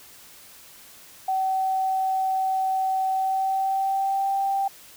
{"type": "tone with pitch glide", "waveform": "sine", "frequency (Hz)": [762, 784.3], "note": ["G5", "G5"], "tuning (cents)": [-49, 1], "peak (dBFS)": -21, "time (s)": [1.28, 4.68], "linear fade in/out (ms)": 5, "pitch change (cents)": 50, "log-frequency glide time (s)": [3.09, 4.33], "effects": ["white hiss -48 dBFS RMS until 4.96 s"]}